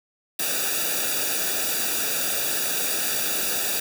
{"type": "noise with comb filter", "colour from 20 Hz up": "white", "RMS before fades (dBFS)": -25, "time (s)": [0.39, 3.8], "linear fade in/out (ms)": 5, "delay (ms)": 0.95, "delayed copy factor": -0.85, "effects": []}